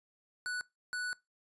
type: tone bursts at uneven times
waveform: square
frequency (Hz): 1480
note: F#6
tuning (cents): 0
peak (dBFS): -35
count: 2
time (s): 0.46-0.61 / 0.93-1.13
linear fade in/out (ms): 0
effects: noise-tail reverb RT60 0.2 s tail -21 dB re dry + resampled to 24000 Hz